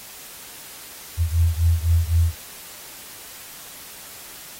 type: beating tone pair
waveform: sine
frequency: 82 / 85.9 Hz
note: E2 / F2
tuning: -9 / -28 cents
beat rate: 3.9 Hz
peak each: -18 / -20 dBFS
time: 1.17-2.35 s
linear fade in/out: 50 ms
effects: white hiss -40 dBFS RMS until 4.59 s + AAC 48 kbps